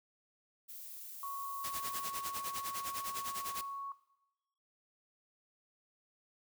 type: noise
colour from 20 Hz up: violet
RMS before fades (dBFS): -48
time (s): 0.68-2.1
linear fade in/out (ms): 20
type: tone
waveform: sine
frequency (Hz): 1108.7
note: C#6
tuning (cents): 0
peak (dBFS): -39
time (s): 1.23-3.92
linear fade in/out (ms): 2
type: noise with tremolo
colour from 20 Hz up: white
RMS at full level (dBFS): -40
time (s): 1.64-3.61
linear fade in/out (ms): 0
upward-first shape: sine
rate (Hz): 9.9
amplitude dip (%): 85
effects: noise-tail reverb RT60 0.9 s tail -17 dB re dry